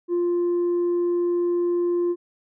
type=tone with tanh clipping; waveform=sine; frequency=349.2 Hz; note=F4; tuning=in tune; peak=-20 dBFS; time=0.08-2.16 s; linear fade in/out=50 ms; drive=1 dB; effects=none